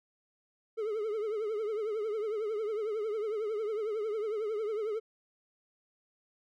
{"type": "tone with vibrato", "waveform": "triangle", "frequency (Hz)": 430, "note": "A4", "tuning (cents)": -40, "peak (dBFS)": -29, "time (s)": [0.77, 5], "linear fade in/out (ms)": 20, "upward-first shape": "triangle", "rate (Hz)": 11, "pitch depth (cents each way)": 110, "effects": []}